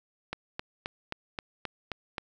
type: click train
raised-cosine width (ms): 0.3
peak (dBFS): -17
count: 8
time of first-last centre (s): 0.33-2.182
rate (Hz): 3.78
effects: none